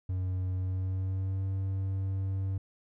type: tone with pitch glide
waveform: triangle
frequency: 92.5 to 96.15 Hz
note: F#2 to G2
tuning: 0 to -33 cents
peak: -27 dBFS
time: 0.09-2.58 s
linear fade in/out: 5 ms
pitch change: +67 cents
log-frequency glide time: 0.55-1.45 s
effects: none